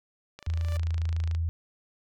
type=click train; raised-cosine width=0.2 ms; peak=-25 dBFS; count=27; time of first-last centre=0.39-1.349 s; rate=27.1 Hz
type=tone with exponential growth; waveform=sawtooth; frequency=587.3 Hz; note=D5; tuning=in tune; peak=-33 dBFS; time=0.39-0.77 s; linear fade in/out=2 ms; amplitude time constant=82 ms
type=tone; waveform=sine; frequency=82.41 Hz; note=E2; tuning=in tune; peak=-25 dBFS; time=0.47-1.49 s; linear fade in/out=0 ms
effects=none